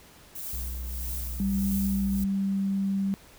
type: noise with tremolo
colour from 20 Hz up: violet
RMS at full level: -35 dBFS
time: 0.35-2.24 s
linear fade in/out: 5 ms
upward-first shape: triangle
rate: 1.6 Hz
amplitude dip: 70%
type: tone with vibrato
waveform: triangle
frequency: 61.74 Hz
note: B1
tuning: in tune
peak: -30 dBFS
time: 0.53-2.25 s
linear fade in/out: 5 ms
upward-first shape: triangle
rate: 7.3 Hz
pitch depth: 14 cents each way
type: tone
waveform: sine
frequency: 195.6 Hz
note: G3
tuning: 4 cents flat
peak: -24 dBFS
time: 1.4-3.14 s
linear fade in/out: 0 ms
effects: pink hiss -53 dBFS RMS until 3.38 s